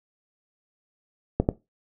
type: clicks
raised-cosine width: 2 ms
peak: -6 dBFS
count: 2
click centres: 1.4 / 1.489 s
effects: noise-tail reverb RT60 0.2 s tail -17 dB re dry

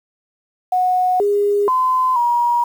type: tone with pitch steps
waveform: sine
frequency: 733 / 408.3 / 1024 / 955 Hz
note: F#5 / G#4 / C6 / A#5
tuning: -16 / -29 / -38 / +42 cents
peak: -13 dBFS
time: 0.72-2.64 s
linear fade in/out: 5 ms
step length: 480 ms
effects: 7-bit

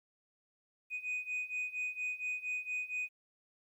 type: beating tone pair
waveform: sine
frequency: 2489 / 2493.3 Hz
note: D#7 / D#7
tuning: 0 / +3 cents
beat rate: 4.3 Hz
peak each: -38 / -36 dBFS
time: 0.9-3.09 s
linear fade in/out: 50 ms
effects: tanh soft clip ceiling -32 dBFS + 12-bit

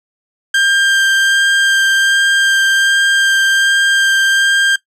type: tone with vibrato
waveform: 30% pulse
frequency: 1589 Hz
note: G6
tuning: 23 cents sharp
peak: -7 dBFS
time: 0.54-4.76 s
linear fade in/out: 5 ms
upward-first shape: sine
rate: 1.3 Hz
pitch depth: 8 cents each way
effects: noise-tail reverb RT60 0.1 s tail -17 dB re dry + low-pass 8000 Hz 12 dB/octave

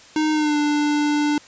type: tone with pitch glide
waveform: square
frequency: 308.8 to 295.7 Hz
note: D#4 to D4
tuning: -13 to +12 cents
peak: -18 dBFS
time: 0.16-1.38 s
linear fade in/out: 2 ms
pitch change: -75 cents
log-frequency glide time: 0.32-0.57 s
effects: white hiss -46 dBFS RMS until 1.47 s + resampled to 16000 Hz

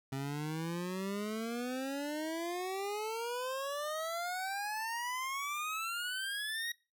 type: exponential sweep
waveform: 25% pulse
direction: up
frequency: 133.4 to 1902 Hz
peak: -32 dBFS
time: 0.12-6.72 s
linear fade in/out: 5 ms
effects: noise-tail reverb RT60 0.3 s tail -22 dB re dry

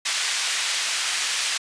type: band-pass noise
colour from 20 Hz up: pink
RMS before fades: -25 dBFS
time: 0.05-1.58 s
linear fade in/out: 10 ms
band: 2000 to 8600 Hz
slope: 12 dB/octave
effects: resampled to 22050 Hz

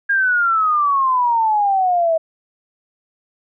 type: exponential sweep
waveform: sine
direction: down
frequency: 1630 to 639 Hz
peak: -13 dBFS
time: 0.09-2.18 s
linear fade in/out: 10 ms
effects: none

